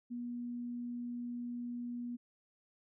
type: tone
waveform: sine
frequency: 241.3 Hz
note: B3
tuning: 40 cents flat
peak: -38 dBFS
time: 0.1-2.17 s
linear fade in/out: 20 ms
effects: none